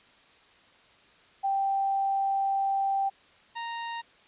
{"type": "tone pair in turn", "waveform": ["sine", "sawtooth"], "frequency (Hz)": [784, 929.9], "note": ["G5", "A#5"], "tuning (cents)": [0, -5], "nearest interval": "minor third", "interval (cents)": 295, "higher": "second", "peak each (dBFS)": [-24, -29], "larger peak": "first", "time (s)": [[1.43, 3.1], [3.55, 4.02]], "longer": "first", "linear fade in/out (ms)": 20, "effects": ["white hiss -58 dBFS RMS until 4.27 s", "resampled to 8000 Hz"]}